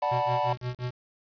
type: chord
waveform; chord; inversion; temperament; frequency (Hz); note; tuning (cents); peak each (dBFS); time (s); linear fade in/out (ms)
triangle; B minor seventh; first; equal with one note detuned; 587.3 / 740 / 880 / 979.2; D5 / F#5 / A5 / B5; 0 / 0 / 0 / -15; -28; 0.02-0.53; 5
type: tone with tremolo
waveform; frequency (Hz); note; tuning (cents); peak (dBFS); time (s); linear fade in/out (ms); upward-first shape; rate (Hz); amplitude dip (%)
square; 124.1; B2; +9; -29; 0.11-0.91; 10; sine; 5.7; 100
effects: resampled to 11025 Hz + 8-bit